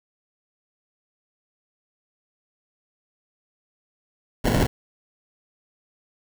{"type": "noise with sample-and-hold", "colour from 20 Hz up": "pink", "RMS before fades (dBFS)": -20, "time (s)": [4.44, 4.67], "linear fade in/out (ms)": 10, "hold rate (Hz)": 1225, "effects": []}